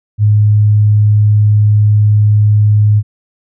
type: tone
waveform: sine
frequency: 105.2 Hz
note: G#2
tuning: 23 cents sharp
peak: -5 dBFS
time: 0.18-3.03 s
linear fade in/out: 50 ms
effects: none